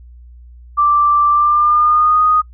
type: tone with pitch glide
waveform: sine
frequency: 1174.7 to 1241.7 Hz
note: D6 to D#6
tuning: 0 to -4 cents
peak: -9 dBFS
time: 0.77-2.42 s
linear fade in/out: 20 ms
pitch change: +96 cents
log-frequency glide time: 1.3-2.22 s
effects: noise-tail reverb RT60 0.1 s tail -22 dB re dry + added 60 Hz sine -36 dBFS peak until 2.53 s